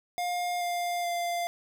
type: tone with pitch steps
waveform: square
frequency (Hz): 709 / 701.7 / 694.4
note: F5 / F5 / F5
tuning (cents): +26 / +8 / -10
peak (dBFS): -29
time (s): 0.18-1.47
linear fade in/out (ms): 0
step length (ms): 430
effects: none